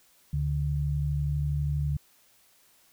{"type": "tone pair together", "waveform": "sine", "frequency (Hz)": [72.69, 145], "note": ["D2", "D3"], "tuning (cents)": [-17, -22], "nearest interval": "octave", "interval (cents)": 1195, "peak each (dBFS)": [-29, -27], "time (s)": [0.33, 1.97], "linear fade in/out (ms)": 5, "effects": ["white hiss -62 dBFS RMS until 2.92 s"]}